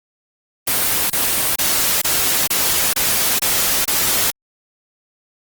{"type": "noise bursts", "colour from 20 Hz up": "white", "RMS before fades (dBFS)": -17, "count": 8, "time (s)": [0.67, 4.306], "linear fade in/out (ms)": 5, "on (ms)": 430, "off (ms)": 28, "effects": ["Opus 24 kbps"]}